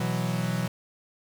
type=chord; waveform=45% pulse; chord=B suspended fourth; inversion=none; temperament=equal; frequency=123.47 / 164.81 / 185 Hz; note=B2 / E3 / F#3; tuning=0 / 0 / 0 cents; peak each=-30 dBFS; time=0-0.68 s; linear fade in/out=5 ms; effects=9-bit